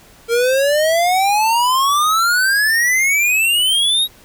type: exponential sweep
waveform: square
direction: up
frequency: 457 to 3837 Hz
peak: -13 dBFS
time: 0.28-4.08 s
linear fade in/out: 50 ms
effects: pink hiss -46 dBFS RMS until 4.24 s